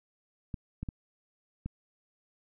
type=clicks; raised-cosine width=5 ms; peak=-23 dBFS; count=4; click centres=0.542 / 0.83 / 0.888 / 1.66 s; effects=none